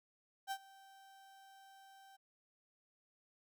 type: tone with ADSR envelope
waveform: 35% pulse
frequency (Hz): 779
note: G5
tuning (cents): -11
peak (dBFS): -35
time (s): 0.47-2.17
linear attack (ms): 44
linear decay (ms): 62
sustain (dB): -22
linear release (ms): 16
effects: none